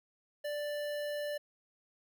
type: tone with notch filter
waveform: square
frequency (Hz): 588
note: D5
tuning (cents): +2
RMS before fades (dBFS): -37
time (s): 0.44-1.38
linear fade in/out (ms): 10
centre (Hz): 7200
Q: 1.3
effects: 12-bit